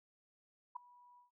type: tone with ADSR envelope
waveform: sine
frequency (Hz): 978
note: B5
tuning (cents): -17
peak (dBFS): -37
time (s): 0.75-1.31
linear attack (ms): 13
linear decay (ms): 5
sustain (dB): -23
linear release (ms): 130
effects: none